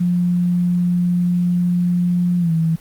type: tone with pitch glide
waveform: sine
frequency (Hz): 176.6 to 162.88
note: F3 to E3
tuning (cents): +20 to -20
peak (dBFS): -14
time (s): 0-2.76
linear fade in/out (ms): 10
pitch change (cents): -140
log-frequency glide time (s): 2.39-2.52
effects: pink hiss -46 dBFS RMS until 2.8 s + Opus 32 kbps